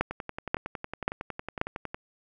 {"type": "two click trains", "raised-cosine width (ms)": 0.5, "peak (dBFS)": [-9, -19], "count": [4, 21], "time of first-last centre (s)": [[0.01, 1.614], [0.11, 1.945]], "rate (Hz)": [1.87, 10.9], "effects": []}